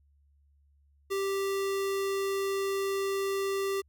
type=tone; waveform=square; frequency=391.9 Hz; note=G4; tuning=in tune; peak=-29 dBFS; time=1.1-3.82 s; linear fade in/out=20 ms; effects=added 71 Hz sine -62 dBFS peak until 3.88 s